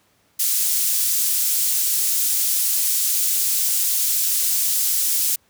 pink high-pass noise, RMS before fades -20 dBFS, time 0.39-5.36 s, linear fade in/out 10 ms, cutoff 7800 Hz, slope 12 dB/octave, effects pink hiss -61 dBFS RMS until 5.49 s + high-pass 80 Hz 12 dB/octave

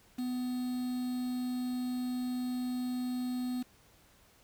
triangle tone with quantisation, 250 Hz, B3, 21 cents sharp, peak -30 dBFS, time 0.18-3.63 s, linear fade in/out 10 ms, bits 8, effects pink hiss -63 dBFS RMS until 4.43 s

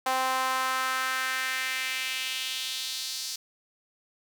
sawtooth tone with high-pass filter sweep, 260.2 Hz, C4, 9 cents flat, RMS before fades -30 dBFS, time 0.06-3.36 s, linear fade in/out 5 ms, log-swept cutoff 810 to 5000 Hz, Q 2.3, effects none

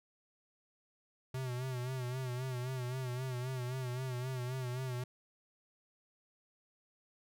square tone with vibrato, 127.1 Hz, C3, 50 cents flat, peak -37 dBFS, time 1.34-5.04 s, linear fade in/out 5 ms, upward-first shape sine, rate 3.8 Hz, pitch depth 65 cents each way, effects none

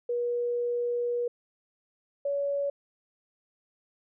sine tone pair in turn, 481.2 / 564.8 Hz, B4 / C#5, -45 / +32 cents, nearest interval minor third, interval 277 cents, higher second, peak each -26 dBFS, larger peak neither, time 0.09-1.28 / 2.25-2.7 s, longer first, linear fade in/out 5 ms, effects none

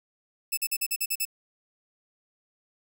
5% pulse tone bursts, 2621 Hz, E7, 11 cents flat, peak -16 dBFS, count 8, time 0.52-1.253 s, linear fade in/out 10 ms, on 54 ms, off 43 ms, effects none

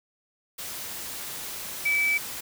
sine tone in noise, 2304 Hz, D7, 34 cents flat, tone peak -21 dBFS, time 1.85-2.18 s, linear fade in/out 10 ms, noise white, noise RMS -36 dBFS, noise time 0.58-2.41 s, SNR +12 dB, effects none

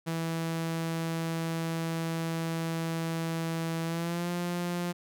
sawtooth tone with pitch glide, 164.3 to 175.08 Hz, E3 to F3, -5 to +5 cents, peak -26 dBFS, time 0.06-4.93 s, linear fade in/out 20 ms, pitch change +110 cents, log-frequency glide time 3.84-4.3 s, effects none

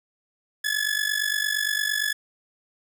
sawtooth tone with amplitude modulation, 1711 Hz, A6, 49 cents flat, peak -16 dBFS, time 0.64-2.13 s, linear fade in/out 10 ms, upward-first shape sine, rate 48.7 Hz, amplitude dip 80%, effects none

